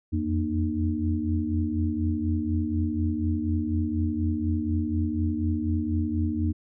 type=tone cluster; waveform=sine; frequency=84.3 / 88.4 / 233.9 / 304.7 Hz; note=E2 / F2 / A#3 / D#4; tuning=+39 / +22 / +6 / -36 cents; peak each=-29 dBFS; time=0.12-6.53 s; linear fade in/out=20 ms; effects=none